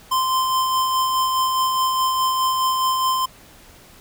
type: tone with tremolo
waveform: square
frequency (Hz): 1039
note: C6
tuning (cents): -12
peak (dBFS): -17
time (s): 0.11-3.26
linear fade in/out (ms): 10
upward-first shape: sine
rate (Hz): 4.8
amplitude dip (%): 30
effects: pink hiss -47 dBFS RMS until 4 s